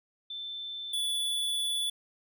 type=tone pair in turn; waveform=sine / square; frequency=3540 / 3447 Hz; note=A7 / A7; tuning=+10 / -36 cents; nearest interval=unison; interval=46 cents; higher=first; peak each=-36 / -29 dBFS; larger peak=second; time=0.3-0.93 / 0.93-1.9 s; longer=second; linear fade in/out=5 ms; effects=none